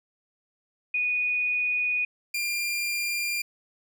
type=tone pair in turn; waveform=sine / sawtooth; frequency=2471 / 2394 Hz; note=D#7 / D7; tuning=-13 / +33 cents; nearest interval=minor second; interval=54 cents; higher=first; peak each=-23 dBFS; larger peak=neither; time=0.94-2.05 / 2.34-3.42 s; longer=first; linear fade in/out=5 ms; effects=none